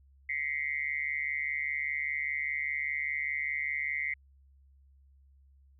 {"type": "tone with amplitude modulation", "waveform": "sine", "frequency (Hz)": 2076, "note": "C7", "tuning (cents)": -14, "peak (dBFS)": -26, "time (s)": [0.29, 4.14], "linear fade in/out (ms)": 5, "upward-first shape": "sine", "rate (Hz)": 145, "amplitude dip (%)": 100, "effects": ["added 68 Hz sine -58 dBFS peak until 5.79 s"]}